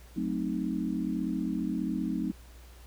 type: chord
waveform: sine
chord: F# diminished seventh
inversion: none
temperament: equal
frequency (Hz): 185 / 220 / 261.6 / 311.1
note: F#3 / A3 / C4 / Eb4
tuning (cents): 0 / 0 / 0 / 0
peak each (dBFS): -34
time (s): 0.16-2.32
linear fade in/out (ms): 10
effects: added 60 Hz sine -49 dBFS peak until 2.86 s + pink hiss -57 dBFS RMS until 2.86 s